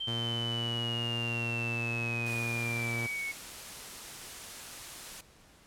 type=linear sweep; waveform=sine; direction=down; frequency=3136 to 2199 Hz; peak=-33 dBFS; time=0-3.32 s; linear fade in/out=10 ms
type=tone; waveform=sawtooth; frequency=117.3 Hz; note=A#2; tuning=11 cents sharp; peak=-30 dBFS; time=0.07-3.07 s; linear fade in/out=10 ms
type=noise; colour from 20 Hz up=white; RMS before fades=-44 dBFS; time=2.26-5.21 s; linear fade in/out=5 ms
effects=pink hiss -59 dBFS RMS until 5.66 s + low-pass 11000 Hz 12 dB/octave